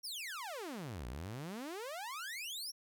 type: exponential two-way sweep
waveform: sawtooth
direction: down then up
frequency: 5770 to 55.9 to 5770 Hz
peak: -38 dBFS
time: 0.03-2.72 s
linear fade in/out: 20 ms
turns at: 1.07 s
effects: none